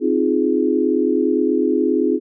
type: chord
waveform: sine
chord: F minor seventh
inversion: second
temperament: equal with one note detuned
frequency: 261.6 / 311.1 / 349.2 / 417.7 Hz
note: C4 / Eb4 / F4 / Ab4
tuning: 0 / 0 / 0 / +10 cents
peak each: -20 dBFS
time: 0-2.2 s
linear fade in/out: 50 ms
effects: none